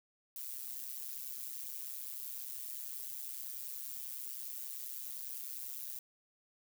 violet noise with amplitude modulation, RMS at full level -40 dBFS, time 0.36-5.99 s, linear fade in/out 2 ms, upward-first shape sine, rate 130 Hz, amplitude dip 85%, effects none

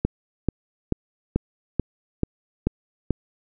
click train, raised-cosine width 3 ms, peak -7 dBFS, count 8, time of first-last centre 0.05-3.107 s, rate 2.29 Hz, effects none

